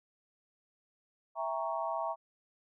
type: chord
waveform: sine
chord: E diminished seventh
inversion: none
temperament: equal with one note detuned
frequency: 659.3 / 798.2 / 932.3 / 1108.7 Hz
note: E5 / G5 / Bb5 / Db6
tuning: 0 / +31 / 0 / 0 cents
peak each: -36 / -40 / -37 / -39 dBFS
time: 1.35-2.16 s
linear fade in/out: 50 ms
effects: none